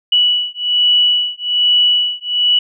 sine beating tone pair, 2946 / 2947.2 Hz, F#7 / F#7, -8 / -7 cents, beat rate 1.2 Hz, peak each -14 dBFS, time 0.12-2.59 s, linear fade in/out 5 ms, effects none

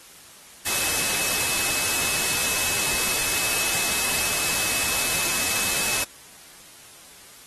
sine tone in noise, 2590 Hz, E7, 31 cents flat, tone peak -32 dBFS, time 0.66-6.04 s, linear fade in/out 5 ms, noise white, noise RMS -24 dBFS, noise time 0.66-6.04 s, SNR -11 dB, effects white hiss -47 dBFS RMS until 7.46 s + AAC 32 kbps

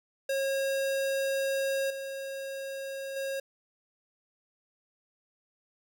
square tone with level steps, 543 Hz, C#5, 36 cents flat, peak -28 / -36 / -32 dBFS, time 0.29-3.4 s, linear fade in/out 5 ms, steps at 1.9 / 3.16 s, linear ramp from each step 5 ms, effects none

